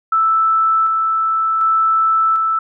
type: tone with tremolo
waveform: sine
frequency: 1318.5 Hz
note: E6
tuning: in tune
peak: -11 dBFS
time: 0.12-2.59 s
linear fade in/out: 5 ms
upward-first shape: square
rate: 0.67 Hz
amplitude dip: 25%
effects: none